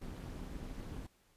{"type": "noise with amplitude modulation", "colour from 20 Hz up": "brown", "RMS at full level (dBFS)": -41, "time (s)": [0.01, 1.07], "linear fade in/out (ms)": 10, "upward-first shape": "sine", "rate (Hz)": 220, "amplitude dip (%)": 80, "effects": ["pink hiss -71 dBFS RMS until 1.36 s", "resampled to 32000 Hz"]}